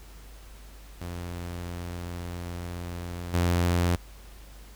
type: tone with level steps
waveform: sawtooth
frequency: 87.31 Hz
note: F2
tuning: in tune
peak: -30 / -18 dBFS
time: 1.01-3.96 s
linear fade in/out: 5 ms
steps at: 3.33 s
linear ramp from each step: 20 ms
effects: added 50 Hz sine -45 dBFS peak until 4.75 s + pink hiss -53 dBFS RMS until 4.75 s